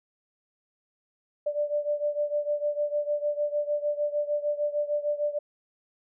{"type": "beating tone pair", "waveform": "sine", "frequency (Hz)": [587.3, 593.9], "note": ["D5", "D5"], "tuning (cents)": [0, 19], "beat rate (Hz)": 6.6, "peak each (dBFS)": [-27, -30], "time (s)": [1.46, 5.39], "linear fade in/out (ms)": 10, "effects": []}